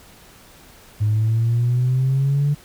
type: exponential sweep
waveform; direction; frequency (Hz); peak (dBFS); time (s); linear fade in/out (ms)
sine; up; 104.5 to 146.83; -14; 1-2.55; 20
effects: tanh soft clip ceiling -12 dBFS + pink hiss -47 dBFS RMS until 2.64 s